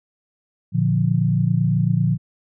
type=chord; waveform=sine; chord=Bb major; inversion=none; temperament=equal; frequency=116.54 / 146.83 / 174.61 Hz; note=Bb2 / D3 / F3; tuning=0 / 0 / 0 cents; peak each=-20 dBFS; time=0.72-2.18 s; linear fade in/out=50 ms; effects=none